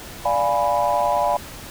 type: chord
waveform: sine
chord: D diminished seventh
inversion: none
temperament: equal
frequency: 587.3 / 698.5 / 830.6 / 987.8 Hz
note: D5 / F5 / Ab5 / Cb6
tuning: 0 / 0 / 0 / 0 cents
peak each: -22 dBFS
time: 0.25-1.37 s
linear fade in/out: 5 ms
effects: tanh soft clip ceiling -8 dBFS + pink hiss -37 dBFS RMS until 1.7 s